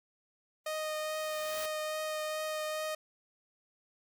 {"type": "noise with exponential growth", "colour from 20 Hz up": "white", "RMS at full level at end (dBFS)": -41, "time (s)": [0.64, 1.66], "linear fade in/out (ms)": 5, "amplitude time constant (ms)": 220}
{"type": "tone with vibrato", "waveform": "sawtooth", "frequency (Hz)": 619, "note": "D#5", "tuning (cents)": -9, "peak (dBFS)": -30, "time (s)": [0.66, 2.95], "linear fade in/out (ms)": 5, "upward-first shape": "triangle", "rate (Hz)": 2.4, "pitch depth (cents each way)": 12}
{"effects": []}